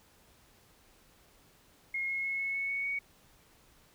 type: tone with pitch steps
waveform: sine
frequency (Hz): 2152 / 2166 / 2180 / 2193 / 2207 / 2221 / 2236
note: C7 / C#7 / C#7 / C#7 / C#7 / C#7 / C#7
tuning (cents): +48 / -41 / -29 / -19 / -8 / +3 / +14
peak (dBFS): -31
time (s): 1.94-2.99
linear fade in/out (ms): 5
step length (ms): 150
effects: pink hiss -63 dBFS RMS until 3.94 s